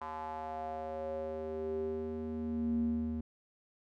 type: tone with band-pass filter sweep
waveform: square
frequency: 78.6 Hz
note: D#2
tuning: 18 cents sharp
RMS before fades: -37 dBFS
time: 0.01-3.21 s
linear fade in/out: 5 ms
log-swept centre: 980 to 190 Hz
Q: 5.1
effects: none